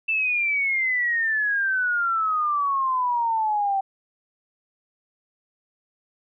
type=exponential sweep; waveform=sine; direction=down; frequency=2666 to 770 Hz; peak=-20 dBFS; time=0.08-3.81 s; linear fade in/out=10 ms; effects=none